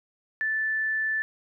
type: tone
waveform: sine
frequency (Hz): 1756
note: A6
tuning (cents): -4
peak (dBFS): -24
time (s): 0.41-1.22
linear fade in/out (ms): 0
effects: none